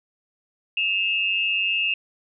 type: tone pair together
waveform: sine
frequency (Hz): 2602 / 2795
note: E7 / F7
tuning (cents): -23 / +1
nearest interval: minor second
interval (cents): 124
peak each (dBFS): -23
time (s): 0.77-1.94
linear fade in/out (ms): 2
effects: none